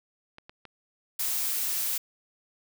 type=clicks; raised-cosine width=0.3 ms; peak=-29 dBFS; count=3; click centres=0.384 / 0.495 / 0.653 s
type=noise; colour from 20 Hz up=blue; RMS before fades=-29 dBFS; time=1.19-1.98 s; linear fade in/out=5 ms
effects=none